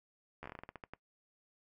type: slowing click train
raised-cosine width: 0.5 ms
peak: -30 dBFS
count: 13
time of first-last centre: 0.43-0.936 s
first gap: 12 ms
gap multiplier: 1.21
effects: noise-tail reverb RT60 0.1 s tail -20 dB re dry